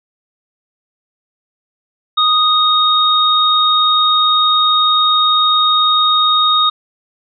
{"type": "tone pair together", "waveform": "sine", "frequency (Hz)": [1244.5, 3729], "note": ["D#6", "A#7"], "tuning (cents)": [0, 0], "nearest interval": "octave + perfect fifth", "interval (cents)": 1900, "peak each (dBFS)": -12, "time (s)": [2.17, 6.7], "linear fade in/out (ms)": 10, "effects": []}